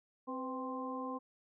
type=harmonic tone with a mistuned harmonic; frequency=261.6 Hz; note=C4; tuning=in tune; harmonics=1 / 2 / 3 / 4; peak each=-41 / -44 / -48 / -42 dBFS; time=0.27-1.19 s; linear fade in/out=20 ms; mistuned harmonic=2; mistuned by=-60 cents; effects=none